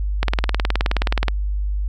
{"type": "click train", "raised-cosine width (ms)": 0.3, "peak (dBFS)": -3, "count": 21, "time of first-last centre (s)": [0.23, 1.283], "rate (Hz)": 19, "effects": ["added 50 Hz sine -19 dBFS peak until 1.88 s"]}